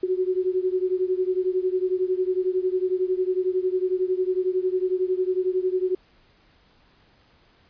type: beating tone pair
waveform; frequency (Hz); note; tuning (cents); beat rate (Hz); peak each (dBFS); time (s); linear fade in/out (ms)
sine; 366.1 / 377.1; F#4 / F#4; -18 / +33; 11; -23 / -25; 0.03-5.95; 5
effects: pink hiss -59 dBFS RMS until 7.69 s + resampled to 11025 Hz

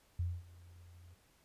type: tone with ADSR envelope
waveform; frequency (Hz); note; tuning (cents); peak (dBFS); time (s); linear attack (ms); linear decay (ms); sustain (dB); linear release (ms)
sine; 87.31; F2; 0; -31; 0.19-1.15; 6; 230; -23; 14
effects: pink hiss -69 dBFS RMS until 1.44 s + resampled to 32000 Hz

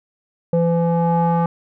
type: tone with low-pass filter sweep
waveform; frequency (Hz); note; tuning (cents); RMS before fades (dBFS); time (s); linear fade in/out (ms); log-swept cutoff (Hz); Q
square; 168.9; E3; +42; -17; 0.53-1.46; 2; 570 to 1000; 4.4
effects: none

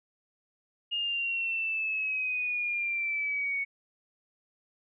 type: exponential sweep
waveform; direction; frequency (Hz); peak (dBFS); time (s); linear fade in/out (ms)
sine; down; 2847 to 2217; -28; 0.91-3.65; 20
effects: none

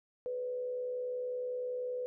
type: tone with frequency modulation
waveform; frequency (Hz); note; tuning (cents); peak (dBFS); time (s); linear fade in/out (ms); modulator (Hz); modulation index
sine; 498.2; B4; +15; -34; 0.26-2.06; 0; 70.7; 0.3
effects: none

